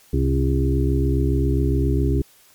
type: harmonic tone with a mistuned harmonic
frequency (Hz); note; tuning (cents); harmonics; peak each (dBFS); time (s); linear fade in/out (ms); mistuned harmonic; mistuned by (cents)
67.3; C2; +49; 1 / 2 / 4 / 5 / 6; -19 / -22 / -25 / -26 / -27; 0.13-2.22; 5; 2; -35
effects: white hiss -53 dBFS RMS until 2.54 s + MP3 96 kbps

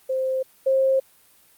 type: tone pair in turn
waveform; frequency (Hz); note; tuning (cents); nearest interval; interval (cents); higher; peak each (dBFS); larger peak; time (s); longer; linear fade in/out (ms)
sine; 523.3 / 532.4; C5 / C5; 0 / +30; unison; 30; second; -21 / -16; second; 0.09-0.43 / 0.66-1; neither; 10
effects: white hiss -56 dBFS RMS until 1.57 s + Opus 32 kbps

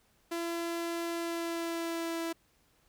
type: tone with pitch glide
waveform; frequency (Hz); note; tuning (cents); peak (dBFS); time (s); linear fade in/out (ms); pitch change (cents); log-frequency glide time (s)
sawtooth; 338 to 331.8; E4 to E4; +43 to +11; -29; 0.31-2.33; 10; -32; 1.13-2.2
effects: pink hiss -69 dBFS RMS until 2.88 s

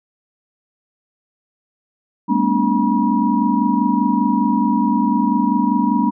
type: tone cluster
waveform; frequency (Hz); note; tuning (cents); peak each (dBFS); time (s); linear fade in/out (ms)
sine; 200 / 224.7 / 250 / 290.4 / 963; G3 / A3 / B3 / D4 / B5; +35 / +37 / +21 / -19 / -44; -20; 2.28-6.11; 20
effects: none

